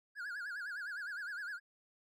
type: tone with vibrato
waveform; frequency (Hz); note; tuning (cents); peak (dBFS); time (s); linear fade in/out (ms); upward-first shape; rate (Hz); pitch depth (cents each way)
triangle; 1546; G6; -24; -38; 0.15-1.6; 50; sine; 9.8; 170
effects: none